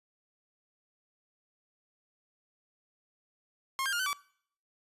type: tone with pitch steps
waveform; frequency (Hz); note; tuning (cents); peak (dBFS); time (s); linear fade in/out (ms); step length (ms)
sawtooth; 1072 / 1597 / 1415 / 1518 / 1149; C6 / G6 / F6 / F#6 / D6; +42 / +32 / +22 / +44 / -38; -26; 3.79-4.13; 0; 68
effects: noise-tail reverb RT60 0.6 s tail -23 dB re dry + resampled to 32000 Hz